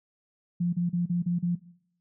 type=tone bursts; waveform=sine; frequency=174.61 Hz; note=F3; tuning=in tune; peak=-23 dBFS; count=6; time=0.6-1.555 s; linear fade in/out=10 ms; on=130 ms; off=35 ms; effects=noise-tail reverb RT60 0.7 s tail -19 dB re dry